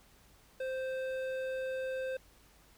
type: tone with hard clipping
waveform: sine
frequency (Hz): 522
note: C5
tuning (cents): -4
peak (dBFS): -36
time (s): 0.6-2.17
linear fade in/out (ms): 5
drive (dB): 11
effects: added 50 Hz sine -67 dBFS peak until 2.77 s + pink hiss -63 dBFS RMS until 2.77 s